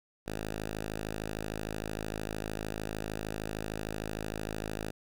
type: tone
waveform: 5% pulse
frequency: 53.2 Hz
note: G#1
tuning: 42 cents sharp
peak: -24 dBFS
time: 0.26-4.91 s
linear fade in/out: 10 ms
effects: none